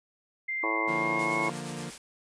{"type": "tone with pitch glide", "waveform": "sine", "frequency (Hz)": [2093, 2174], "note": ["C7", "C#7"], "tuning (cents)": [0, -34], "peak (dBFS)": -29, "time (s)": [0.48, 1.49], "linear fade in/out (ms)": 10, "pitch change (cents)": 66, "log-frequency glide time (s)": [0.85, 1.36]}
{"type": "harmonic tone", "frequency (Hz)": 110, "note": "A2", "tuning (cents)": 0, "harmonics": [3, 4, 5, 6, 7, 8, 9, 10], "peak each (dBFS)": [-34, -38, -38, -39, -41, -38, -34, -34], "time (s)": [0.63, 1.5], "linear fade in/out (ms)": 5}
{"type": "chord", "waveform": "sawtooth", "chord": "Bb major", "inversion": "first", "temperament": "equal", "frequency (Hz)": [146.83, 174.61, 233.1], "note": ["D3", "F3", "Bb3"], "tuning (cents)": [0, 0, 0], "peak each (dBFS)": -36, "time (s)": [0.87, 1.91], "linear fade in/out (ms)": 20}
{"type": "noise with tremolo", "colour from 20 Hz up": "white", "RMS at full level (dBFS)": -42, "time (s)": [1.19, 1.98], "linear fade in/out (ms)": 2, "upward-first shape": "sine", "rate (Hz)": 8.5, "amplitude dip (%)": 45}
{"effects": ["resampled to 22050 Hz"]}